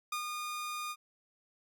sawtooth tone with ADSR envelope, 1220 Hz, D#6, 34 cents flat, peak -29 dBFS, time 0.12-0.96 s, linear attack 5 ms, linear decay 95 ms, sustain -4 dB, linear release 51 ms, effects none

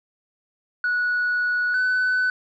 sine tone pair in turn, 1467 / 1503 Hz, F#6 / F#6, -15 / +27 cents, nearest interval unison, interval 42 cents, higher second, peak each -18 / -16 dBFS, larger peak second, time 0.84-1.74 / 1.74-2.3 s, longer first, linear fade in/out 2 ms, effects tanh soft clip ceiling -17 dBFS

